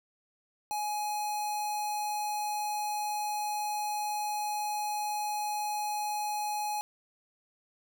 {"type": "tone with notch filter", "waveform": "square", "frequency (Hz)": 839, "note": "G#5", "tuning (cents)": 17, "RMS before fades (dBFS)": -33, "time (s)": [0.71, 6.81], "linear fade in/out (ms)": 0, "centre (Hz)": 1800, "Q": 0.8, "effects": []}